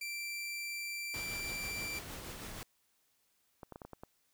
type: tone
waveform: sawtooth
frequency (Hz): 2349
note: D7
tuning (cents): 0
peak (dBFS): -35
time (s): 0.01-1.99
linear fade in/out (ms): 5
type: noise with tremolo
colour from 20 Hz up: pink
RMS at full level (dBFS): -44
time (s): 1.14-2.63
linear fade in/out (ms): 0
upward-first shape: triangle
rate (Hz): 6.3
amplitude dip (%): 35
type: clicks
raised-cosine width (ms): 1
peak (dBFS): -32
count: 7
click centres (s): 3.632 / 3.723 / 3.759 / 3.818 / 3.85 / 3.933 / 4.035
effects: white hiss -75 dBFS RMS until 4.33 s